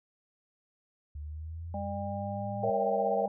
sine exponential sweep, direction up, 72.7 to 113.1 Hz, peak -37 dBFS, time 1.15-2.7 s, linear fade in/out 5 ms
harmonic tone, 200 Hz, G3, 35 cents sharp, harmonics 1 / 3 / 4, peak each -38 / -38 / -38 dBFS, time 1.74-3.28 s, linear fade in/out 2 ms
sine chord, A# diminished seventh, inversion none, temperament equal, 466.2 / 554.4 / 659.3 / 784 Hz, A#4 / C#5 / E5 / G5, 0 / 0 / 0 / 0 cents, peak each -32 dBFS, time 2.63-3.26 s, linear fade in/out 5 ms
effects none

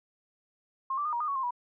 sine tone with pitch steps, 1067 / 1168 / 1221 / 949 / 1223 / 1116 / 1058 / 972 Hz, C6 / D6 / D#6 / A#5 / D#6 / C#6 / C6 / B5, +34 / -10 / -33 / +31 / -30 / +11 / +19 / -28 cents, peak -28 dBFS, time 0.9-1.508 s, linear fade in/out 5 ms, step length 76 ms, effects none

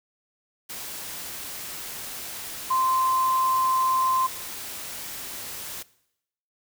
sine tone in noise, 1041 Hz, C6, 9 cents flat, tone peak -20 dBFS, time 2.7-4.27 s, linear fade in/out 10 ms, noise white, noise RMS -36 dBFS, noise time 0.69-5.83 s, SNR +13 dB, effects noise-tail reverb RT60 0.8 s tail -20 dB re dry

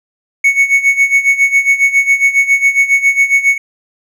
triangle tone with tremolo, 2217 Hz, C#7, in tune, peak -3 dBFS, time 0.44-3.58 s, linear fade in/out 5 ms, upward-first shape sine, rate 7.3 Hz, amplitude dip 80%, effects none

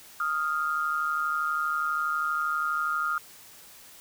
sine tone pair together, 1244.5 / 1396.9 Hz, D#6 / F6, 0 / 0 cents, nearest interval major second, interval 200 cents, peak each -28 dBFS, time 0.2-3.18 s, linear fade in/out 2 ms, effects white hiss -50 dBFS RMS until 4 s

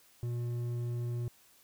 sine tone with hard clipping, 120 Hz, B2, 49 cents flat, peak -34 dBFS, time 0.23-1.28 s, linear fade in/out 0 ms, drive 6 dB, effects white hiss -63 dBFS RMS until 1.63 s

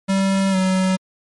square tone with pitch glide, 193.8 to 187.63 Hz, G3 to F#3, -20 to +24 cents, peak -16 dBFS, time 0.08-0.97 s, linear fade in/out 20 ms, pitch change -56 cents, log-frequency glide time 0.51-0.56 s, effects MP3 48 kbps

